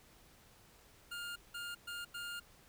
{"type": "tone bursts at uneven times", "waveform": "25% pulse", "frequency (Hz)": 1410, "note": "F6", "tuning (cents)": 16, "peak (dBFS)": -38, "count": 4, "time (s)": [[1.11, 1.36], [1.54, 1.75], [1.87, 2.05], [2.14, 2.4]], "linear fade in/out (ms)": 10, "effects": ["pink hiss -63 dBFS RMS until 2.68 s"]}